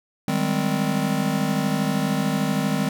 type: chord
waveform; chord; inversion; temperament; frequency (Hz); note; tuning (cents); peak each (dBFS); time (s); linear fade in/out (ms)
square; Ab major seventh; second; just; 155.74 / 194.67 / 207.7 / 259.6; Eb3 / G3 / Ab3 / C4; +2 / -12 / 0 / -13; -27; 0.28-2.89; 2
effects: none